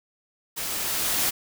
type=noise with level ramp; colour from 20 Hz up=white; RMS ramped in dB=-31 to -23 dBFS; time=0.56-1.31 s; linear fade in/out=20 ms; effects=none